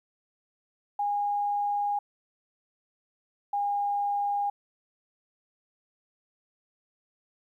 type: tone pair in turn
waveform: sine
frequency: 818 / 812.3 Hz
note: G#5 / G#5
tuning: -26 / -39 cents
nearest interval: unison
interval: 13 cents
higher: first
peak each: -25 dBFS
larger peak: neither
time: 0.99-1.99 / 3.53-4.5 s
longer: first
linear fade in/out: 5 ms
effects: 11-bit